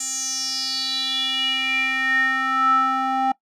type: tone with band-pass filter sweep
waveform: square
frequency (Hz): 263.5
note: C4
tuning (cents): +12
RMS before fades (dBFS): -22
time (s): 0-3.32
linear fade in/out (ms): 5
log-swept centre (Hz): 7300 to 900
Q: 7.4
effects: noise-tail reverb RT60 0.1 s tail -21 dB re dry